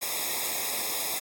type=noise with comb filter; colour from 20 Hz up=white; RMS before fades=-30 dBFS; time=0.01-1.2 s; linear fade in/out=20 ms; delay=0.67 ms; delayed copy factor=-0.9; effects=AAC 64 kbps